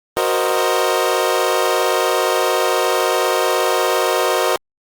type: chord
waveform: 25% pulse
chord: C half-diminished seventh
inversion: second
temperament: equal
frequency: 370 / 466.2 / 523.3 / 622.3 Hz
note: Gb4 / Bb4 / C5 / Eb5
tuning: 0 / 0 / 0 / 0 cents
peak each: -17 dBFS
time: 0.17-4.56 s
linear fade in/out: 0 ms
effects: Opus 24 kbps